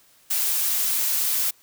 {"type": "noise", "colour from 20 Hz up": "blue", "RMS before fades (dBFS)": -23, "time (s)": [0.3, 1.51], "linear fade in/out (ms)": 10, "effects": ["white hiss -57 dBFS RMS until 1.62 s"]}